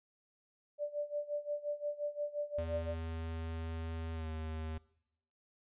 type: tone with tremolo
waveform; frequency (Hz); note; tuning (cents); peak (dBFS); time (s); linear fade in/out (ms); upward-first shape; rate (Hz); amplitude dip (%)
sine; 587.3; D5; 0; -32; 0.78-2.95; 50; sine; 5.7; 85
type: tone with pitch glide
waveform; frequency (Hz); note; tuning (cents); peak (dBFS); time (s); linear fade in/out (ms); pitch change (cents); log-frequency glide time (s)
square; 81.6 to 79.23; E2 to D#2; -17 to +32; -39; 2.58-4.78; 5; -51; 4.13-4.28
effects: noise-tail reverb RT60 0.8 s tail -22 dB re dry + resampled to 8000 Hz

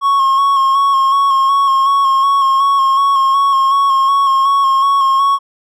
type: tone with vibrato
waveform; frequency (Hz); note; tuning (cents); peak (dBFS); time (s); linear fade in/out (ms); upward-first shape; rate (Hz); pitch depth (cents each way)
triangle; 1093; C#6; -25; -7; 0.01-5.39; 50; square; 2.7; 26
effects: none

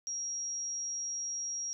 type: tone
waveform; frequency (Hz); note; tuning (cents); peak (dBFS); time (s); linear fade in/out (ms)
sine; 5650; F8; +19; -34; 0.07-1.73; 0
effects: none

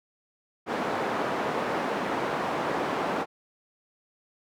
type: band-pass noise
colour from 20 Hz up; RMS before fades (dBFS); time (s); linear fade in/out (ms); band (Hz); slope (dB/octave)
white; -29; 0.66-3.26; 50; 210 to 960; 12
effects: none

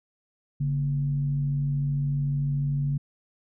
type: tone with frequency modulation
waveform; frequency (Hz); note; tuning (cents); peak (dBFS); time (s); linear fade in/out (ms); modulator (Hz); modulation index
sine; 142.3; C#3; +46; -23; 0.6-2.98; 10; 93.6; 0.33
effects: none

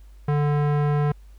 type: tone with low-pass filter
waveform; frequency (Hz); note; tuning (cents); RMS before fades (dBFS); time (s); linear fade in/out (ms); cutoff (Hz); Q
square; 146.83; D3; 0; -21; 0.28-1.12; 5; 1400; 0.89
effects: added 50 Hz sine -43 dBFS peak until 1.38 s + pink hiss -63 dBFS RMS until 1.38 s

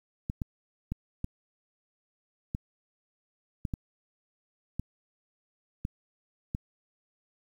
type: clicks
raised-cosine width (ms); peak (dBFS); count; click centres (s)
5; -19; 10; 0.299 / 0.418 / 0.92 / 1.244 / 2.549 / 3.652 / 3.738 / 4.796 / 5.851 / 6.549
effects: 9-bit

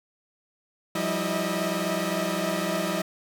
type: tone cluster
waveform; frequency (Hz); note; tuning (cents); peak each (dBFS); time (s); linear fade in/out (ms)
sawtooth; 175.8 / 195.3 / 323.8 / 608 / 644; F3 / G3 / E4 / D#5 / E5; +12 / -6 / -31 / -40 / -41; -28; 0.95-3.02; 5
effects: none

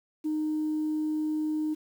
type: tone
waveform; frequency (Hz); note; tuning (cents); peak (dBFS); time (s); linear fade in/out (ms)
sine; 308.1; D#4; -17; -25; 0.24-1.75; 20
effects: tanh soft clip ceiling -23 dBFS + 9-bit

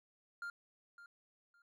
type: tone with echo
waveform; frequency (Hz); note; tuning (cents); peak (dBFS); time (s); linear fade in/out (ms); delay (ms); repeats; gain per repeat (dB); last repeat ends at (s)
triangle; 1400; F6; +4; -39; 0.42-0.5; 2; 560; 2; -13; 1.62
effects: none

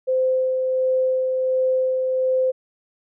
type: tone with tremolo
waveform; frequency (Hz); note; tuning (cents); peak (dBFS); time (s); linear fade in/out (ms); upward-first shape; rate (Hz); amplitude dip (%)
sine; 517; C5; -21; -16; 0.07-2.52; 20; sine; 1.4; 30
effects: none

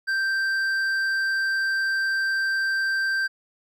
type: tone with hard clipping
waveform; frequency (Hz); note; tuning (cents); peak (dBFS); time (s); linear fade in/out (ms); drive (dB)
sine; 1568; G6; 0; -23; 0.07-3.28; 20; 6
effects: none

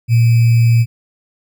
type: tone with sample-and-hold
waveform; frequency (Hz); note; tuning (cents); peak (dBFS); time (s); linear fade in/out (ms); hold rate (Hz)
sine; 116.54; A#2; 0; -7; 0.08-0.86; 50; 2450
effects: none

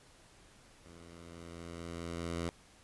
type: tone with level ramp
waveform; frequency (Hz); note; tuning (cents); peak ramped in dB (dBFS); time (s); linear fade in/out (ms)
10% pulse; 84.7; E2; +48; -46 to -26; 0.86-2.49; 0
effects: pink hiss -61 dBFS RMS until 2.83 s + resampled to 24000 Hz

